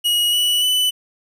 45% pulse tone with pitch steps, 2900 / 2946 / 2992 Hz, F#7 / F#7 / F#7, -35 / -8 / +19 cents, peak -15 dBFS, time 0.04-0.91 s, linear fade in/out 20 ms, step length 290 ms, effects none

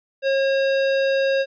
square tone, 542 Hz, C#5, 39 cents flat, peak -18 dBFS, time 0.22-1.46 s, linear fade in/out 50 ms, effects resampled to 11025 Hz

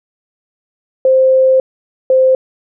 sine tone pair in turn, 523.3 / 521 Hz, C5 / C5, 0 / -7 cents, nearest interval unison, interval 7 cents, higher first, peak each -6 dBFS, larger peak neither, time 1.05-1.6 / 2.1-2.35 s, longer first, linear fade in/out 2 ms, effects none

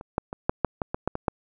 clicks, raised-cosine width 1 ms, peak -25 / -9 / -19 / -6 / -6 / -12 / -13 / -10 / -15 / -8 dBFS, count 10, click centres 0.011 / 0.181 / 0.329 / 0.495 / 0.647 / 0.818 / 0.945 / 1.076 / 1.154 / 1.282 s, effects none

